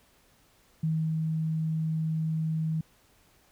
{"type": "tone with ADSR envelope", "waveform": "sine", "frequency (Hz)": 159.1, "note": "D#3", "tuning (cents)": 39, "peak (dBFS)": -24, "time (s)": [0.83, 2.81], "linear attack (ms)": 7, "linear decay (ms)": 290, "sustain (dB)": -2, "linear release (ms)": 4, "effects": ["pink hiss -63 dBFS RMS until 3.51 s"]}